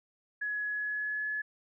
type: tone with pitch glide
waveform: sine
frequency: 1686 to 1707.6 Hz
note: G#6 to G#6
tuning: +26 to +48 cents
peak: -31 dBFS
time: 0.41-1.42 s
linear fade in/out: 10 ms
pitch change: +22 cents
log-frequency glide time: 0.68-1.28 s
effects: none